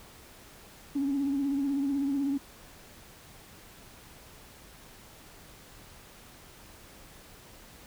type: tone with vibrato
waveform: sine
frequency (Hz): 278.2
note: C#4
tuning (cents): +6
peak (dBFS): -25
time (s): 0.95-2.38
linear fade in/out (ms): 10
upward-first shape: triangle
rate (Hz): 16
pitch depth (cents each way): 68
effects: tanh soft clip ceiling -22 dBFS + pink hiss -52 dBFS RMS until 7.86 s